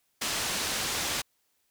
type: low-pass noise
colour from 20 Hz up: white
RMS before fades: -31 dBFS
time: 0.21-1.22 s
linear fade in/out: 10 ms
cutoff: 6900 Hz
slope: 12 dB/octave
effects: white hiss -73 dBFS RMS until 1.7 s